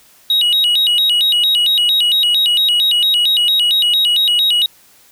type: tone with vibrato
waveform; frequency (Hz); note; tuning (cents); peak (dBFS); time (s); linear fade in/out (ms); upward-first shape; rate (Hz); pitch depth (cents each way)
triangle; 3322; G#7; 0; -9; 0.3-4.66; 2; square; 4.4; 230
effects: white hiss -48 dBFS RMS until 5.11 s